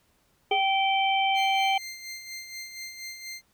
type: harmonic tone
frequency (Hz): 777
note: G5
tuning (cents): -16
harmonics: 1 / 3 / 4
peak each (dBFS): -23 / -28 / -29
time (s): 0.51-1.78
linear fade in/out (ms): 5
type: tone with exponential decay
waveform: triangle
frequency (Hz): 410.9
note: G#4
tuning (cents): -18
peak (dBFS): -22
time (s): 0.51-0.65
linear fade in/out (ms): 5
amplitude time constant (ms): 30
type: tone with tremolo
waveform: 20% pulse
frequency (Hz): 2094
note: C7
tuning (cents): +1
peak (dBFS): -30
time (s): 1.34-3.42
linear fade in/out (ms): 50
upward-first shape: sine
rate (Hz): 4.2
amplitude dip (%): 55
effects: pink hiss -67 dBFS RMS until 3.53 s